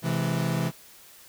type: chord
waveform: 40% pulse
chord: C augmented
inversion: none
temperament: equal with one note detuned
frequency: 130.81 / 164.81 / 212 Hz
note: C3 / E3 / G#3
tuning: 0 / 0 / +36 cents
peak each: -28 / -26 / -32 dBFS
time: 0.02-0.72 s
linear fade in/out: 50 ms
effects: white hiss -51 dBFS RMS until 1.28 s